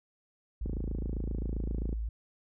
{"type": "tone", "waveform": "sine", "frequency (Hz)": 55, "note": "A1", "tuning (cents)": 0, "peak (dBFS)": -31, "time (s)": [0.61, 2.09], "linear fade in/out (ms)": 5}
{"type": "click train", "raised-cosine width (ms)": 3, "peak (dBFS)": -23, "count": 36, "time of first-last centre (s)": [0.66, 1.928], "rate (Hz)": 27.6}
{"effects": []}